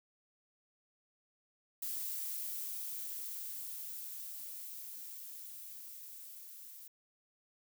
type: noise with level ramp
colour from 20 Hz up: violet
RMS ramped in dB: -39 to -52 dBFS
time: 1.82-6.88 s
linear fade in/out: 5 ms
effects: none